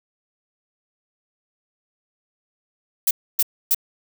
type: noise bursts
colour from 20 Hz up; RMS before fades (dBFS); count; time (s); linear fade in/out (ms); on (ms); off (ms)
violet; -17; 3; 3.07-3.747; 5; 39; 280
effects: none